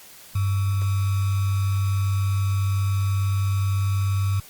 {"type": "tone with sample-and-hold", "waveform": "sine", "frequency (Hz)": 98, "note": "G2", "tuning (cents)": 0, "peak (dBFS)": -19, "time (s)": [0.35, 4.4], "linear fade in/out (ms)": 5, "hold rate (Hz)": 1225, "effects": ["white hiss -46 dBFS RMS until 4.49 s", "Opus 48 kbps"]}